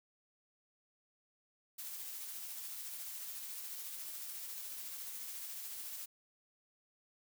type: noise with tremolo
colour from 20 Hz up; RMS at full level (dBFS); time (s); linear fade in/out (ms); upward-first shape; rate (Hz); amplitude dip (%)
blue; -44; 1.78-6.06; 10; triangle; 14; 30
effects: none